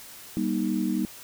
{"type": "chord", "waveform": "sine", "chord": "Eb major", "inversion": "first", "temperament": "equal with one note detuned", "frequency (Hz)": [196, 239.1, 311.1], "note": ["G3", "Bb3", "Eb4"], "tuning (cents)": [0, 44, 0], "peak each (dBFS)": -28, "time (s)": [0.37, 1.05], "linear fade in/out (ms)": 0, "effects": ["white hiss -45 dBFS RMS until 1.23 s"]}